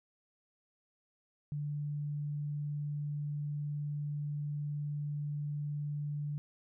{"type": "tone", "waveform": "sine", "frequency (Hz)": 146.83, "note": "D3", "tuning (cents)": 0, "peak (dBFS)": -34, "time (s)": [1.52, 6.38], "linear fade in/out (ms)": 0, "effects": []}